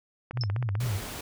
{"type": "click train", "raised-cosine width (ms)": 0.5, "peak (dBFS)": -21, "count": 8, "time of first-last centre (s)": [0.31, 0.753], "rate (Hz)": 15.8}
{"type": "tone with vibrato", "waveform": "sine", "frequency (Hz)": 110.5, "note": "A2", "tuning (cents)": 8, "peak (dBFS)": -26, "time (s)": [0.33, 1.01], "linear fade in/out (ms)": 50, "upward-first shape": "sine", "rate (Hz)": 4.4, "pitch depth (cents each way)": 220}
{"type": "tone with exponential decay", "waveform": "sine", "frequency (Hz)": 5274, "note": "E8", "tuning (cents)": 0, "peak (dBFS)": -26, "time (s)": [0.41, 0.48], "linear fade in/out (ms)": 1, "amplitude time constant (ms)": 15}
{"type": "noise", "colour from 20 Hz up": "pink", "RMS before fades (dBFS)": -38, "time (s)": [0.8, 1.21], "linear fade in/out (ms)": 5}
{"effects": []}